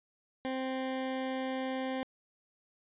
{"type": "tone", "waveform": "20% pulse", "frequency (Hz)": 261.6, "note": "C4", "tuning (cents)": 0, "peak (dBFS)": -28, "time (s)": [0.45, 2.03], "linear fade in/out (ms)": 0, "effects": ["resampled to 8000 Hz"]}